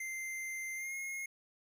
square tone with pitch glide, 2086 to 2153 Hz, C7 to C7, -6 to +49 cents, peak -39 dBFS, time 0-1.26 s, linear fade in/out 5 ms, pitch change +55 cents, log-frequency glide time 0.75-0.95 s, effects none

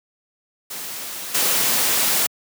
white noise with level steps, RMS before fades -31 / -19 dBFS, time 0.7-2.27 s, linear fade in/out 10 ms, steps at 1.34 s, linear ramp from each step 10 ms, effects high-pass 150 Hz 12 dB/octave

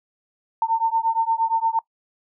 sine beating tone pair, 901 / 909.6 Hz, A5 / A#5, +41 / -43 cents, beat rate 8.6 Hz, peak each -21 dBFS, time 0.62-1.79 s, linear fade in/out 2 ms, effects noise-tail reverb RT60 0.1 s tail -23 dB re dry

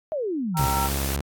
sine exponential sweep, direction down, 654 to 115.9 Hz, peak -24 dBFS, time 0.12-0.67 s, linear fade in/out 0 ms
sine chord, E diminished, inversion first, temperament equal with one note detuned, 784 / 932.3 / 1340.8 Hz, G5 / Bb5 / E6, 0 / 0 / +29 cents, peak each -30 / -25 / -29 dBFS, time 0.54-0.9 s, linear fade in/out 50 ms
white noise, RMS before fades -31 dBFS, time 0.57-1.16 s, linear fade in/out 0 ms
sawtooth tone with vibrato, 69 Hz, C#2, 7 cents flat, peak -21 dBFS, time 0.59-1.21 s, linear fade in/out 5 ms, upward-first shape square, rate 3.8 Hz, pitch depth 13 cents each way
effects AAC 64 kbps

